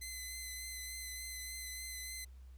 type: tone with vibrato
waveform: 10% pulse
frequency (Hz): 2040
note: C7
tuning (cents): -44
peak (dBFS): -34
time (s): 0.01-2.25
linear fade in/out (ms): 10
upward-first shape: triangle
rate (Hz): 3.4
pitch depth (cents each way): 20
effects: added 64 Hz sine -51 dBFS peak until 2.57 s + pink hiss -73 dBFS RMS until 2.57 s